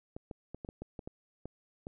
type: clicks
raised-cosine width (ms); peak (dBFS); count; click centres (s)
2; -28; 10; 0.165 / 0.312 / 0.546 / 0.648 / 0.689 / 0.82 / 0.992 / 1.075 / 1.456 / 1.869
effects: none